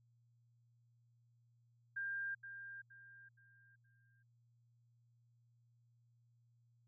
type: tone with echo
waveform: sine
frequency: 1597 Hz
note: G6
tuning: 32 cents sharp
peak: -39 dBFS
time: 1.96-2.35 s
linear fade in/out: 10 ms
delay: 470 ms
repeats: 4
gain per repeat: -9 dB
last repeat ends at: 4.23 s
effects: added 118 Hz sine -70 dBFS peak until 6.87 s